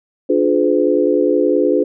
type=chord; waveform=sine; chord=D diminished seventh; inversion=none; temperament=just; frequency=293.7 / 352.4 / 422.9 / 507.5 Hz; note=D4 / F4 / Ab4 / Cb5; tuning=0 / +16 / +31 / +47 cents; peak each=-17 dBFS; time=0.29-1.84 s; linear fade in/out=10 ms; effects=none